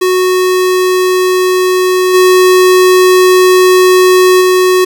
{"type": "tone with level steps", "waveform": "square", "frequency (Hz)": 368.4, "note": "F#4", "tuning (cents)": -7, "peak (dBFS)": [-8, -4, -6], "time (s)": [0.01, 4.85], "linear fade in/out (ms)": 10, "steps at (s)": [2.13, 4.4], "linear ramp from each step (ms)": 20, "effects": ["7-bit"]}